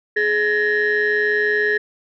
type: tone cluster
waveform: sine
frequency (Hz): 420.7 / 1692 / 1862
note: G#4 / G#6 / A#6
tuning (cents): +22 / +32 / -2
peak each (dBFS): -19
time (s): 0.16-1.78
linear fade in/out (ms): 10
effects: tanh soft clip ceiling -10 dBFS